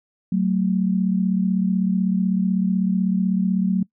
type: tone pair together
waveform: sine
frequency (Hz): 187.1 / 223.1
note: F#3 / A3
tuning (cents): +20 / +24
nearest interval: minor third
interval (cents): 304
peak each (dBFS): -18 / -23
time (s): 0.32-3.83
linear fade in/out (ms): 5
effects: noise-tail reverb RT60 0.1 s tail -23 dB re dry